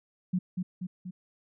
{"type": "tone with echo", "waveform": "sine", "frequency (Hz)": 182.1, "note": "F#3", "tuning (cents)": -27, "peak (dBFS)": -24, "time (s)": [0.33, 0.39], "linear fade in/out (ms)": 10, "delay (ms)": 240, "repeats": 3, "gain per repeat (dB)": -4, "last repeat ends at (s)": 1.11, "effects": []}